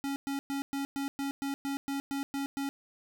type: tone bursts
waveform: square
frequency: 277.2 Hz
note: C#4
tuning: in tune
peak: -32 dBFS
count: 12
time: 0.04-2.69 s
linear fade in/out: 0 ms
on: 120 ms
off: 110 ms
effects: none